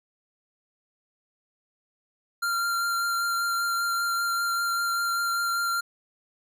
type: tone with vibrato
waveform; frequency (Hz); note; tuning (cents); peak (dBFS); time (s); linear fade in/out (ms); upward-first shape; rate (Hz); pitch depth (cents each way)
square; 1384; F6; -16; -25; 2.42-5.81; 10; triangle; 5.1; 14
effects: none